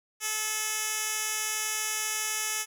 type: tone with band-pass filter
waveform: 10% pulse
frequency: 432.2 Hz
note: A4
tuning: 31 cents flat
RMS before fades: -31 dBFS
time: 0.2-2.66 s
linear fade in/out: 50 ms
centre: 9000 Hz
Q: 0.82
effects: none